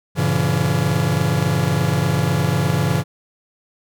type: chord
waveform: 45% pulse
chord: G diminished seventh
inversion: none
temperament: just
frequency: 98 / 117.6 / 141.12 / 169.34 Hz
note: G2 / Bb2 / Db3 / Fb3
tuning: 0 / +16 / +31 / +47 cents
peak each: -24 / -24 / -20 / -21 dBFS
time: 0.15-3.04 s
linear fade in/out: 50 ms
effects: none